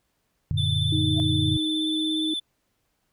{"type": "chord", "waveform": "sine", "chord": "Gb augmented", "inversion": "none", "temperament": "equal with one note detuned", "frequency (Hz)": [92.5, 115.14, 146.83], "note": ["Gb2", "Bb2", "D3"], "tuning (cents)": [0, -21, 0], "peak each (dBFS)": [-26, -27, -26], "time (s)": [0.51, 1.57], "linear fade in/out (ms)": 0}
{"type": "tone with vibrato", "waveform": "triangle", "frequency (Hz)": 3520, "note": "A7", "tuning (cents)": 0, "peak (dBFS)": -25, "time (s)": [0.57, 2.4], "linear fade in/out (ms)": 10, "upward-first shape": "sine", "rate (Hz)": 17, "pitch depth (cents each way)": 26}
{"type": "tone with pitch glide", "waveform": "sine", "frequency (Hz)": [311.1, 313.6], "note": ["D#4", "D#4"], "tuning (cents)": [0, 14], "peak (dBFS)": -25, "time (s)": [0.92, 2.34], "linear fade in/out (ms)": 5, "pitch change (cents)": 14, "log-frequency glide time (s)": [1.36, 2.14]}
{"type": "tone with exponential growth", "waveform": "sine", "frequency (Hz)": 672, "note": "E5", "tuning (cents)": 33, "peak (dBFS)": -28, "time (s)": [1.12, 1.2], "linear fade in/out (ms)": 0, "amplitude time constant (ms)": 16}
{"effects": ["pink hiss -73 dBFS RMS until 3.12 s"]}